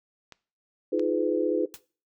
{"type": "clicks", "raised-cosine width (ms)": 0.2, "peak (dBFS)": -26, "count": 2, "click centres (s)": [0.323, 0.995]}
{"type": "chord", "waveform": "sine", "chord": "F half-diminished seventh", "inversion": "third", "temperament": "just", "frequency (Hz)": [314.3, 349.2, 419.1, 502.9], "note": ["Eb4", "F4", "Ab4", "Cb5"], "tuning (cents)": [18, 0, 16, 31], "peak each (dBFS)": -28, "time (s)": [0.92, 1.66], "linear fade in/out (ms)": 10}
{"type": "noise with exponential decay", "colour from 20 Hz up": "white", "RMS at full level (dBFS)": -37, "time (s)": [1.74, 1.81], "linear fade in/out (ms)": 0, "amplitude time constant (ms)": 15}
{"effects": ["noise-tail reverb RT60 0.4 s tail -20 dB re dry"]}